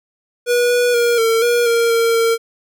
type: tone with pitch steps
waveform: square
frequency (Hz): 484.5 / 487.3 / 474.3 / 453.3 / 477.9 / 465.1 / 460.2 / 457.7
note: B4 / B4 / A#4 / A#4 / A#4 / A#4 / A#4 / A#4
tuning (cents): -33 / -23 / +30 / -48 / +43 / -4 / -22 / -32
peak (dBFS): -13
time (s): 0.46-2.38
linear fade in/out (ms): 50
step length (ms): 240
effects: none